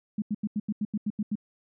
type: tone bursts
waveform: sine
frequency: 210 Hz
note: G#3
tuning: 19 cents sharp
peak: -25 dBFS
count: 10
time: 0.18-1.355 s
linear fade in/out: 5 ms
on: 41 ms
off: 85 ms
effects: none